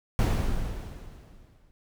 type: noise with exponential decay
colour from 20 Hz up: brown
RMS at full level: -20 dBFS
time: 0.19-1.71 s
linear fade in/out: 0 ms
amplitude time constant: 330 ms
effects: none